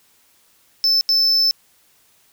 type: tone bursts at uneven times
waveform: triangle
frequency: 5274 Hz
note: E8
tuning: in tune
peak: -12 dBFS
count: 2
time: 0.84-1.01 / 1.09-1.51 s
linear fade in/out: 0 ms
effects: white hiss -57 dBFS RMS until 2.32 s